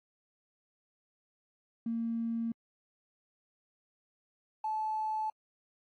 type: tone pair in turn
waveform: triangle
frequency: 229.8 / 867.6 Hz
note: A#3 / A5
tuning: -25 / -25 cents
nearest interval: octave + major seventh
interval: 2300 cents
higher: second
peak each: -27 dBFS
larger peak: neither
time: 1.86-2.52 / 4.64-5.3 s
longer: neither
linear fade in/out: 5 ms
effects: tanh soft clip ceiling -29 dBFS + AAC 64 kbps